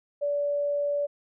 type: tone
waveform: sine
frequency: 577 Hz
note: D5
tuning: 31 cents flat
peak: -24 dBFS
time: 0.21-1.07 s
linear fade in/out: 20 ms
effects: none